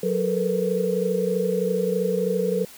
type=tone cluster; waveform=sine; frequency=183.4 / 435.7 / 458.9 / 491 Hz; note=F#3 / A4 / A#4 / B4; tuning=-15 / -17 / -27 / -10 cents; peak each=-26 dBFS; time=0.03-2.65 s; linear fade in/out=5 ms; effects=white hiss -45 dBFS RMS until 2.77 s